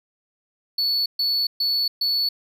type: tone bursts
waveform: triangle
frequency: 4435 Hz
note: C#8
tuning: in tune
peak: -18 dBFS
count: 4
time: 0.78-2.29 s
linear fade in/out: 5 ms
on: 280 ms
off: 130 ms
effects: none